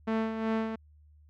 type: tone with tremolo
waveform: sawtooth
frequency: 222.2 Hz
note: A3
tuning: 17 cents sharp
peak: -22 dBFS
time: 0.07-0.76 s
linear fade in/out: 10 ms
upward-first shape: sine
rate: 2.7 Hz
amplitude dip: 55%
effects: added 75 Hz sine -55 dBFS peak until 1.29 s + low-pass 2000 Hz 12 dB/octave